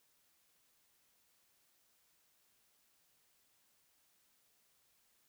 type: silence
effects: white hiss -74 dBFS RMS until 5.28 s